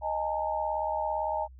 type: chord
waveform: sine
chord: D# suspended fourth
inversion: none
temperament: equal with one note detuned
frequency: 622.3 / 830.6 / 908.4 Hz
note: D#5 / G#5 / A#5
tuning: 0 / 0 / -45 cents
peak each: -32 dBFS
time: 0.01-1.48 s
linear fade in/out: 50 ms
effects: added 64 Hz sine -47 dBFS peak until 1.59 s